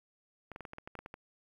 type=clicks; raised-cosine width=0.5 ms; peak=-29 dBFS; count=11; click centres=0.517 / 0.561 / 0.607 / 0.652 / 0.734 / 0.784 / 0.875 / 0.953 / 0.99 / 1.061 / 1.141 s; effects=10-bit